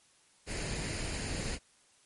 pink noise with comb filter, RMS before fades -36 dBFS, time 0.46-1.59 s, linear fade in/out 50 ms, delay 0.43 ms, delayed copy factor +0.5, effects white hiss -65 dBFS RMS until 2.05 s + MP3 48 kbps

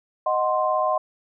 sine chord, C diminished, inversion first, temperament equal, 622.3 / 740 / 1046.5 Hz, Eb5 / Gb5 / C6, 0 / 0 / 0 cents, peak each -23 / -25 / -23 dBFS, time 0.26-0.98 s, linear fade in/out 5 ms, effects none

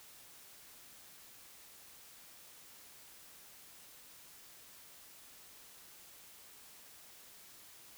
silence, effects white hiss -57 dBFS RMS until 7.97 s

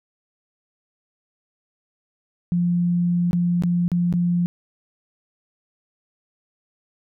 sine tone with dropouts, 174.61 Hz, F3, in tune, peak -17 dBFS, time 2.52-4.46 s, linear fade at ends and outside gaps 0 ms, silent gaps 3.31-3.331 / 3.623-3.636 / 3.88-3.917 / 4.126-4.138 s, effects none

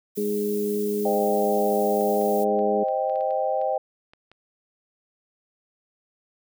violet noise, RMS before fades -38 dBFS, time 0.15-2.45 s, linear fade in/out 20 ms
harmonic tone, 103.83 Hz, G#2, in tune, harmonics 2 / 3 / 4, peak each -28 / -34 / -24 dBFS, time 0.17-2.84 s, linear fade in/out 10 ms
sine chord, C minor, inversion none, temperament equal, 523.3 / 622.3 / 784 Hz, C5 / Eb5 / G5, 0 / 0 / 0 cents, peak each -26 dBFS, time 1.05-3.78 s, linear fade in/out 5 ms
clicks, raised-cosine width 0.3 ms, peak -34 dBFS, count 11, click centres 2.01 / 2.214 / 2.591 / 2.885 / 3.097 / 3.158 / 3.209 / 3.308 / 3.615 / 4.135 / 4.316 s
effects none

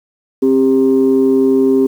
sine tone pair together, 265.7 / 397.6 Hz, C4 / G4, +27 / +25 cents, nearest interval perfect fifth, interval 698 cents, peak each -10 dBFS, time 0.42-1.87 s, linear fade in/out 10 ms, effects tanh soft clip ceiling -3 dBFS + 7-bit

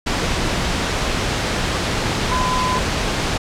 sine tone in noise, 1012 Hz, B5, 42 cents sharp, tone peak -19 dBFS, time 2.31-2.79 s, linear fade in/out 10 ms, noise pink, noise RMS -20 dBFS, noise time 0.06-3.38 s, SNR -2 dB, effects low-pass 6000 Hz 12 dB/octave

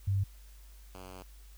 sine / 5% pulse tone pair in turn, 98 / 92.84 Hz, G2 / F#2, 0 / +6 cents, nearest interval minor second, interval 94 cents, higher first, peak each -26 / -35 dBFS, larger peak first, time 0.07-0.24 / 0.94-1.23 s, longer second, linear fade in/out 10 ms, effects added 50 Hz sine -50 dBFS peak until 1.57 s + white hiss -62 dBFS RMS until 1.57 s

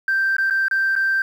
sine tone with dropouts, 1568 Hz, G6, in tune, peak -15 dBFS, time 0.08-1.22 s, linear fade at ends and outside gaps 2 ms, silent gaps 0.367-0.383 / 0.5-0.507 / 0.683-0.711 / 0.954-0.962 s, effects tanh soft clip ceiling -13 dBFS + 8-bit

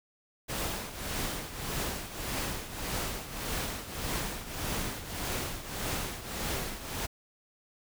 pink noise with tremolo, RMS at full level -32 dBFS, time 0.48-7.07 s, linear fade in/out 20 ms, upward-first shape triangle, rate 1.7 Hz, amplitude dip 75%, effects none

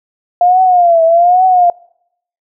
sine tone with vibrato, 700 Hz, F5, 4 cents sharp, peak -5 dBFS, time 0.41-1.7 s, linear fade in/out 2 ms, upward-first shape triangle, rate 1.2 Hz, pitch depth 130 cents each way, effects noise-tail reverb RT60 0.7 s tail -24 dB re dry

